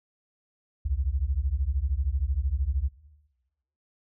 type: beating tone pair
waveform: sine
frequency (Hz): 61.74 / 74.74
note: B1 / D2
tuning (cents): 0 / +31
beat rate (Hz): 13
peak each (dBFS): -27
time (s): 0.85-2.89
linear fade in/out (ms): 10
effects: noise-tail reverb RT60 1.0 s tail -17 dB re dry